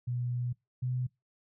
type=tone pair in turn; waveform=sine; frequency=122.6 / 125.97 Hz; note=B2 / B2; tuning=-12 / +35 cents; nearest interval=unison; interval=47 cents; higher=second; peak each=-30 / -29 dBFS; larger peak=second; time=0.07-0.53 / 0.82-1.07 s; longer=first; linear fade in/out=10 ms; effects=noise-tail reverb RT60 0.2 s tail -23 dB re dry